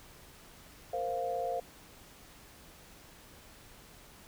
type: chord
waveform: sine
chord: Bb suspended second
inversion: none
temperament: equal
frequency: 466.2 / 523.3 / 698.5 Hz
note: Bb4 / C5 / F5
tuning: 0 / 0 / 0 cents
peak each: -39 / -36 / -34 dBFS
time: 0.93-1.6 s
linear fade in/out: 5 ms
effects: pink hiss -55 dBFS RMS until 4.27 s